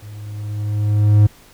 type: tone with level ramp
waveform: triangle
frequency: 104.7 Hz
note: G#2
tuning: 15 cents sharp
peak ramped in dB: -31 to -4 dBFS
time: 0.02-1.27 s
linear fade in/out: 10 ms
effects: pink hiss -47 dBFS RMS until 1.53 s